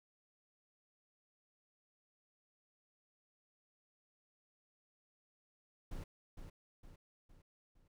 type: noise with echo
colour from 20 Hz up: brown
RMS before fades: -44 dBFS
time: 5.91-6.04 s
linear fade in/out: 5 ms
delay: 460 ms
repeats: 4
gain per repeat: -6 dB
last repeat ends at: 7.88 s
effects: none